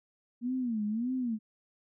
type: tone with vibrato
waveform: sine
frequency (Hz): 232.4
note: A#3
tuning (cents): -5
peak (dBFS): -29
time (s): 0.41-1.39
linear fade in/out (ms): 50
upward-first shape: sine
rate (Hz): 1.7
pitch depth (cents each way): 190
effects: none